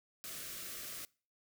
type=band-stop noise; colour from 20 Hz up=white; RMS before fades=-45 dBFS; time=0.24-1.05 s; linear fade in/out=0 ms; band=700 to 1100 Hz; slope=96 dB/octave; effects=noise-tail reverb RT60 0.4 s tail -24 dB re dry